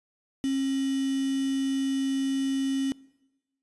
sine tone with quantisation, 270.1 Hz, C#4, 45 cents flat, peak -24 dBFS, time 0.44-2.92 s, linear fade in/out 0 ms, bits 6, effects noise-tail reverb RT60 1.0 s tail -23 dB re dry + resampled to 24000 Hz

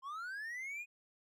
triangle linear sweep, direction up, 1036 to 2499 Hz, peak -39 dBFS, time 0.02-0.86 s, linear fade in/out 50 ms, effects none

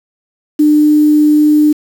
sine tone with quantisation, 300.3 Hz, D4, 39 cents sharp, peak -5 dBFS, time 0.59-1.73 s, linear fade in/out 10 ms, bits 5, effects none

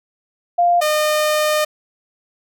sine / sawtooth tone pair in turn, 698.5 / 609 Hz, F5 / D#5, 0 / -37 cents, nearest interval major second, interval 237 cents, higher first, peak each -11 dBFS, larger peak neither, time 0.58-0.81 / 0.81-1.65 s, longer second, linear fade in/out 10 ms, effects none

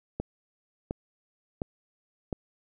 click train, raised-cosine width 2 ms, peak -17 dBFS, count 4, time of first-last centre 0.2-2.328 s, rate 1.41 Hz, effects none

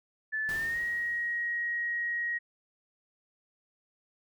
sine tone with pitch glide, 1744 to 1890.9 Hz, A6 to A#6, -16 to +24 cents, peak -29 dBFS, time 0.32-2.39 s, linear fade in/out 20 ms, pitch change +140 cents, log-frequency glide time 0.5-0.8 s
pink noise with exponential decay, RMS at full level -42 dBFS, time 0.49-1.87 s, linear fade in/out 0 ms, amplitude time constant 300 ms
effects none

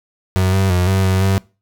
35% pulse tone with pitch steps, 93.4 / 96.1 / 90 / 95.7 / 94.3 / 96.5 Hz, F#2 / G2 / F#2 / G2 / F#2 / G2, +17 / -34 / -47 / -41 / +33 / -27 cents, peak -11 dBFS, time 0.36-1.38 s, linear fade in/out 0 ms, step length 170 ms, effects noise-tail reverb RT60 0.3 s tail -22 dB re dry

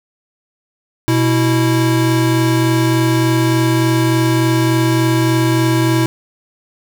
square tone pair together, 123.47 / 327 Hz, B2 / E4, 0 / -14 cents, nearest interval octave + perfect fourth, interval 1686 cents, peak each -15 dBFS, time 1.08-6.06 s, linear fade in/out 0 ms, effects none

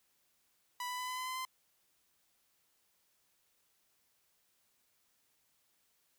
sawtooth tone with pitch steps, 987.8 / 995.2 / 1002.7 / 1010.3 / 1017.9 / 1025.6 / 1033.3 Hz, B5 / B5 / B5 / B5 / C6 / C6 / C6, 0 / +13 / +26 / +39 / -48 / -35 / -22 cents, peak -34 dBFS, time 0.8-1.451 s, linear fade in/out 2 ms, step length 93 ms, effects white hiss -75 dBFS RMS until 6.18 s

